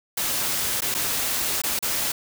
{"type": "noise with dropouts", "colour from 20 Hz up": "white", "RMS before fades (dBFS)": -25, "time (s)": [0.17, 2.12], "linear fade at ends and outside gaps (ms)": 5, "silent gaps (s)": [[0.807, 0.819], [0.943, 0.948], [1.618, 1.636], [1.791, 1.825]], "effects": []}